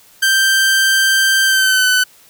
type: tone with pitch glide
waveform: sawtooth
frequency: 1568 to 1505.9 Hz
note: G6 to F#6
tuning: 0 to +30 cents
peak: -7 dBFS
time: 0.22-2.04 s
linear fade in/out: 10 ms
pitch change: -70 cents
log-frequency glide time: 1.45-1.88 s
effects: white hiss -47 dBFS RMS until 2.29 s